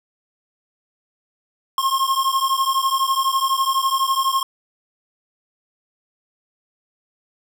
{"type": "beating tone pair", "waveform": "square", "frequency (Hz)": [1066, 1078], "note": ["C6", "C#6"], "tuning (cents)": [32, -49], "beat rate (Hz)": 12, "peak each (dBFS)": -21, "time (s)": [1.78, 4.43], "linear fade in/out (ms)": 2, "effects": []}